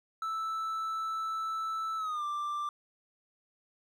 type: tone with pitch glide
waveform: triangle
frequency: 1317 to 1180.1 Hz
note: E6 to D6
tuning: -2 to +8 cents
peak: -30 dBFS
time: 0.22-2.69 s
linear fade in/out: 2 ms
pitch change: -190 cents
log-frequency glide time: 1.97-2.24 s
effects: none